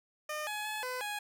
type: tone with pitch steps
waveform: 15% pulse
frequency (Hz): 607 / 843 / 855 / 505 / 831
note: D#5 / G#5 / A5 / B4 / G#5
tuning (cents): -43 / +26 / -50 / +39 / +1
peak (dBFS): -29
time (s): 0.29-1.19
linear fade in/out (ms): 5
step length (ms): 180
effects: none